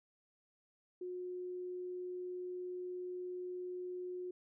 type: tone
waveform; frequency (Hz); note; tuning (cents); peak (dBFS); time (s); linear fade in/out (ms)
sine; 361.7; F#4; -39; -40; 1.01-4.31; 5
effects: none